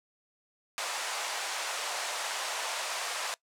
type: band-pass noise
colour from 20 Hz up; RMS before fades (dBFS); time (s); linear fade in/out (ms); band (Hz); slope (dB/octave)
pink; -35; 0.78-3.34; 0; 630 to 9400; 24
effects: noise-tail reverb RT60 0.1 s tail -21 dB re dry